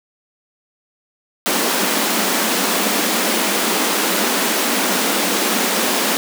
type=high-pass noise; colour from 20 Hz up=pink; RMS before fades=-18 dBFS; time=1.46-6.17 s; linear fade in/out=0 ms; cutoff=190 Hz; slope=96 dB/octave; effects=none